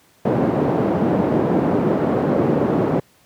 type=band-pass noise; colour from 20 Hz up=pink; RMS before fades=-18 dBFS; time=0.25-3 s; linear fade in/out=5 ms; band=180 to 550 Hz; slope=12 dB/octave; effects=pink hiss -55 dBFS RMS until 3.25 s + high-pass 100 Hz 12 dB/octave